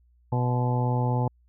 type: harmonic tone with a mistuned harmonic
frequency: 123.47 Hz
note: B2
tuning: in tune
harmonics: 1 / 2 / 3 / 4 / 5 / 6 / 7 / 8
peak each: -23 / -32 / -37 / -34 / -39 / -38 / -31 / -43 dBFS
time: 0.32-1.28 s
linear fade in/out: 5 ms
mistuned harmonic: 8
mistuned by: +62 cents
effects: added 60 Hz sine -58 dBFS peak until 1.48 s